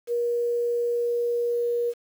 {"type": "tone with quantisation", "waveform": "sine", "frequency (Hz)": 475.9, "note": "A#4", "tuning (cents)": 36, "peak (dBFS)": -22, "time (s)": [0.07, 1.94], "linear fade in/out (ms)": 50, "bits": 8, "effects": []}